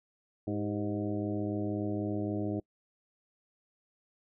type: harmonic tone with a mistuned harmonic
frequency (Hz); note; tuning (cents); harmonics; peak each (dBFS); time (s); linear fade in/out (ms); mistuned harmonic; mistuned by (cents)
103.83; G#2; 0; 1 / 2 / 3 / 4 / 5 / 6 / 7; -37 / -37 / -34 / -40 / -45 / -42 / -48; 0.47-2.6; 5; 4; -73
effects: noise-tail reverb RT60 0.1 s tail -26 dB re dry